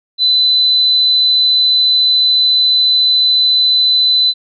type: tone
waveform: sine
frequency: 4013 Hz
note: B7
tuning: 27 cents sharp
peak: -8 dBFS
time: 0.18-4.34 s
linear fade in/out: 50 ms
effects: none